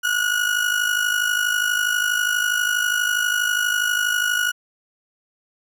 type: tone with amplitude modulation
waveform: 35% pulse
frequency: 1456 Hz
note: F#6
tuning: 28 cents flat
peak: -14 dBFS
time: 0.03-4.52 s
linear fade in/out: 20 ms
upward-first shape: sine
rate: 52.3 Hz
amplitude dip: 65%
effects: none